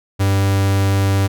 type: tone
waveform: 45% pulse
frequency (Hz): 98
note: G2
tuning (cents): 0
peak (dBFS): -13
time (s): 0.19-1.28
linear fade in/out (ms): 20
effects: none